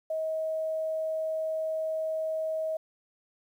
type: tone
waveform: sine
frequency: 635 Hz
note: D#5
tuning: 35 cents sharp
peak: -28 dBFS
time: 0.1-2.77 s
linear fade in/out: 5 ms
effects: 10-bit